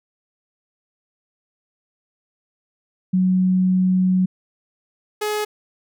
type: tone pair in turn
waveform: sine / sawtooth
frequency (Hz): 185 / 422.1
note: F#3 / G#4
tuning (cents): 0 / +28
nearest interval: octave + major second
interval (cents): 1428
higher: second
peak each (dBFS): -14 / -17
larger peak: first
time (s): 3.13-4.26 / 5.21-5.45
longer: first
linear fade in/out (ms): 10
effects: none